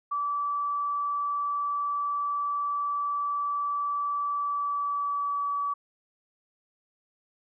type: tone with pitch glide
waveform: sine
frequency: 1156 to 1144.7 Hz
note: D6 to D6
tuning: -28 to -45 cents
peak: -26 dBFS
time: 0.11-5.74 s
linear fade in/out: 10 ms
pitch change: -17 cents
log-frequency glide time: 4.33-5.48 s
effects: none